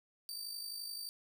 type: tone with amplitude modulation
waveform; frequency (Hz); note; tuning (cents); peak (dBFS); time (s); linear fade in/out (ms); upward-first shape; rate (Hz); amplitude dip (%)
sawtooth; 4636; D8; -23; -36; 0.29-1.09; 0; sine; 51.6; 55
effects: none